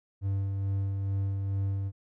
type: tone with tremolo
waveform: triangle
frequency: 98 Hz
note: G2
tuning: in tune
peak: -24 dBFS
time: 0.21-1.92 s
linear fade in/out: 50 ms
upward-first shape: sine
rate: 2.3 Hz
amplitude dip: 30%
effects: none